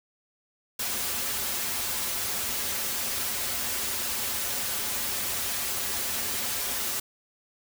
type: noise with comb filter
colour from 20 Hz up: white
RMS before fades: -30 dBFS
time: 0.79-7 s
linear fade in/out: 5 ms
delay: 6.4 ms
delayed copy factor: -0.7
effects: none